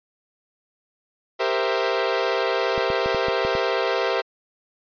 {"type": "chord", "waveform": "sawtooth", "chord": "C dominant seventh", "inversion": "second", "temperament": "equal with one note detuned", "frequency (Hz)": [394.3, 466.2, 523.3, 659.3], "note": ["G4", "Bb4", "C5", "E5"], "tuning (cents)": [10, 0, 0, 0], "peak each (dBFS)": [-22, -22, -22, -23], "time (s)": [1.39, 4.22], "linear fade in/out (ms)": 20}
{"type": "clicks", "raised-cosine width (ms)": 3, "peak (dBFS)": -18, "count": 7, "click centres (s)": [2.779, 2.902, 3.06, 3.147, 3.284, 3.45, 3.552]}
{"effects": ["resampled to 11025 Hz"]}